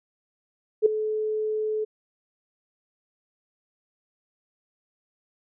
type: tone with ADSR envelope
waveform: sine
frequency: 431.1 Hz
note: A4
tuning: 35 cents flat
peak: -11 dBFS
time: 0.82-1.85 s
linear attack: 39 ms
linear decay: 6 ms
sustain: -13 dB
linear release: 15 ms
effects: none